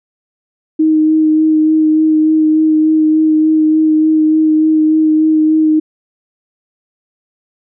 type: tone with vibrato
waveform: sine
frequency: 312.3 Hz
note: D#4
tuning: 7 cents sharp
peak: -7 dBFS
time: 0.79-5.8 s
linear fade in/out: 10 ms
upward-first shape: sine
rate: 3.4 Hz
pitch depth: 14 cents each way
effects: none